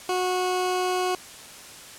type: tone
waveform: 20% pulse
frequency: 365.9 Hz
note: F#4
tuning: 19 cents flat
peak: -18 dBFS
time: 0.09-1.15 s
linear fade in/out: 2 ms
effects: white hiss -43 dBFS RMS until 1.98 s + low-pass 10000 Hz 12 dB/octave